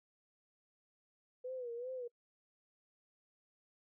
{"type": "tone with vibrato", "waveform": "sine", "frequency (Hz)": 492.2, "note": "B4", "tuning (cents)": -6, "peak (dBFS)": -40, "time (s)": [1.44, 2.08], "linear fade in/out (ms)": 10, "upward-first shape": "sine", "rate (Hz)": 2.6, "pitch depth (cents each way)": 94, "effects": ["noise-tail reverb RT60 0.1 s tail -25 dB re dry"]}